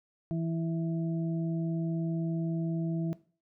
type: harmonic tone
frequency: 164.81 Hz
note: E3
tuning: in tune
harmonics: 1 / 2 / 4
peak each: -30 / -36 / -42 dBFS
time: 0.31-3.13 s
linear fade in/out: 0 ms
effects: noise-tail reverb RT60 0.4 s tail -18 dB re dry